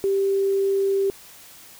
sine tone, 392 Hz, G4, in tune, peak -18 dBFS, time 0.04-1.1 s, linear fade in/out 0 ms, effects white hiss -46 dBFS RMS until 1.79 s

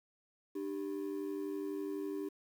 triangle ring-modulated tone, 346 Hz, F4, 16 cents flat, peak -31 dBFS, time 0.55-2.29 s, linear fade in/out 10 ms, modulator 46 Hz, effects tanh soft clip ceiling -27 dBFS + 10-bit

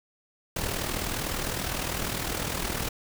pink noise with amplitude modulation, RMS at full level -28 dBFS, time 0.56-2.89 s, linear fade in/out 5 ms, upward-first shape sine, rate 39.8 Hz, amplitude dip 60%, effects none

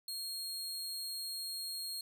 sawtooth tone, 4257 Hz, C8, 29 cents sharp, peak -36 dBFS, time 0.08-2.01 s, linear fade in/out 2 ms, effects none

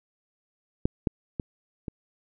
clicks, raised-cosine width 3 ms, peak -9 / -10 / -16 / -20 dBFS, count 4, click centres 0.855 / 1.072 / 1.398 / 1.882 s, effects none

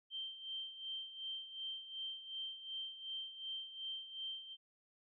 sine tone with tremolo, 3136 Hz, G7, in tune, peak -40 dBFS, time 0.1-4.57 s, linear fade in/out 50 ms, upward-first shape sine, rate 2.7 Hz, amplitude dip 70%, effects none

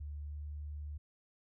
sine tone with pitch glide, 73.42 to 74.06 Hz, D2 to D2, 0 to +15 cents, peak -40 dBFS, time 0-0.98 s, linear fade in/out 10 ms, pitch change +15 cents, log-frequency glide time 0.26-0.35 s, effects none

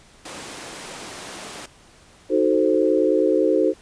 pink high-pass noise, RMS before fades -36 dBFS, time 0.25-1.66 s, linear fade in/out 5 ms, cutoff 240 Hz, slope 12 dB/octave
sine chord, D# diminished seventh, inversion none, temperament equal, 311.1 / 370 / 440 / 523.3 Hz, D#4 / F#4 / A4 / C5, 0 / 0 / 0 / 0 cents, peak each -21 dBFS, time 2.29-3.74 s, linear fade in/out 50 ms
effects pink hiss -51 dBFS RMS until 3.81 s + resampled to 22050 Hz

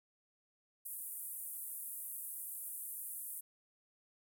pink band-pass noise, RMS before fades -45 dBFS, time 0.85-3.41 s, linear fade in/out 10 ms, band 9300 to 16000 Hz, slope 48 dB/octave, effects none

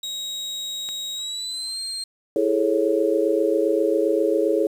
35% pulse tone with pitch glide, 3800 to 4192 Hz, A#7 to C8, +33 to +2 cents, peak -26 dBFS, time 0.03-2.04 s, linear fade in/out 5 ms, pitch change +169 cents, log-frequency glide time 1.15-1.78 s
click, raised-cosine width 0.2 ms, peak -20 dBFS, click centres 0.889 s
sine chord, A major seventh, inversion second, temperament just, 330 / 412.5 / 440 / 550 Hz, E4 / G#4 / A4 / C#5, +2 / -12 / 0 / -14 cents, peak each -23 dBFS, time 2.36-4.67 s, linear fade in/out 2 ms
effects resampled to 32000 Hz + 8-bit

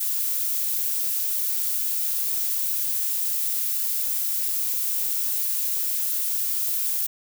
violet noise, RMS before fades -25 dBFS, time 0-7.07 s, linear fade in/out 10 ms, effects none

